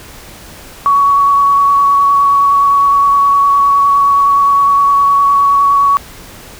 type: tone with vibrato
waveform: sine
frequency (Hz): 1122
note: C#6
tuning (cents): +21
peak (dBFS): -6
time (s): 0.86-5.97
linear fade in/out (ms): 0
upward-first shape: sine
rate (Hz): 9.7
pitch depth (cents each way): 11
effects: pink hiss -34 dBFS RMS until 6.59 s